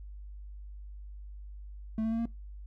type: tone with pitch steps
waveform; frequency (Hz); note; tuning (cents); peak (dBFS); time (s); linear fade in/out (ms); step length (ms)
triangle; 220 / 223.7 / 227.5 / 231.3; A3 / A3 / A#3 / A#3; 0 / +29 / -42 / -13; -26; 1.98-2.256; 2; 69
effects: noise-tail reverb RT60 0.2 s tail -21 dB re dry + added 50 Hz sine -42 dBFS peak until 2.66 s